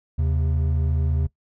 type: tone pair together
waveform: triangle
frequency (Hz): 79 / 133.44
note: D#2 / C3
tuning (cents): +27 / +34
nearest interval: major sixth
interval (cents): 907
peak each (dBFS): -18 / -24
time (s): 0.18-1.27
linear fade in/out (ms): 10
effects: noise-tail reverb RT60 0.1 s tail -19 dB re dry